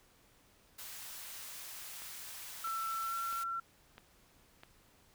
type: high-pass noise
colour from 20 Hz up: white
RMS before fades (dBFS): -47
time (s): 0.78-3.44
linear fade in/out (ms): 10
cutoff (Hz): 820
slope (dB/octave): 12
type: click train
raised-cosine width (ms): 0.3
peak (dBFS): -34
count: 5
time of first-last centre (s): 2.02-4.634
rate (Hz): 1.53
type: tone with pitch glide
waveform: sine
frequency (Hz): 1337 to 1356.4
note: E6 to E6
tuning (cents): +24 to +49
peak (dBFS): -35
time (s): 2.64-3.6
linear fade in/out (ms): 5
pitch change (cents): +25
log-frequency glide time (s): 3.03-3.12
effects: pink hiss -66 dBFS RMS until 5.14 s